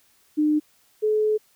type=tone pair in turn; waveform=sine; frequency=302.5 / 428.6 Hz; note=D#4 / A4; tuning=-49 / -45 cents; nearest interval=tritone; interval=604 cents; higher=second; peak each=-17 / -18 dBFS; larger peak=first; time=0.37-0.6 / 1.02-1.38 s; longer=second; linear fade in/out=20 ms; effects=white hiss -61 dBFS RMS until 1.55 s